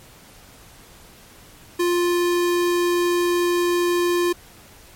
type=tone; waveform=square; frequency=350.3 Hz; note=F4; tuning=5 cents sharp; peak=-18 dBFS; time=1.79-4.33 s; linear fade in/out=10 ms; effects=pink hiss -47 dBFS RMS until 4.95 s + MP3 64 kbps